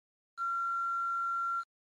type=tone with quantisation; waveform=sine; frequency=1371 Hz; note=F6; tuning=32 cents flat; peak=-30 dBFS; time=0.37-1.64 s; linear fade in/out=50 ms; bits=8; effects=low-pass 5000 Hz 12 dB/octave + MP3 64 kbps